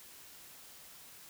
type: silence
effects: white hiss -54 dBFS RMS until 1.29 s